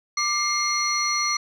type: tone cluster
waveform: sine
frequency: 1186 / 2115 / 4280 / 5870 Hz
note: D6 / C7 / C8 / F#8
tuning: +17 / +18 / +38 / -15 cents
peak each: -26 dBFS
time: 0.17-1.37 s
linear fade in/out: 5 ms
effects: tanh soft clip ceiling -12 dBFS